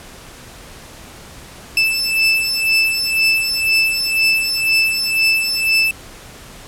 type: beating tone pair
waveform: 30% pulse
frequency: 2637 / 2639 Hz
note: E7 / E7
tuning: 0 / +1 cents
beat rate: 2 Hz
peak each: -14 / -14 dBFS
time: 1.77-5.91 s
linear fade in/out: 2 ms
effects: pink hiss -38 dBFS RMS until 6.67 s + low-pass 12000 Hz 12 dB/octave